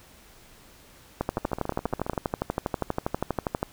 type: two click trains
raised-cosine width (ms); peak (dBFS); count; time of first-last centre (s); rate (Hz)
1; -18 / -11; 12 / 31; 1.38-2.133 / 1.21-3.629; 14.6 / 12.4
effects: pink hiss -53 dBFS RMS until 3.72 s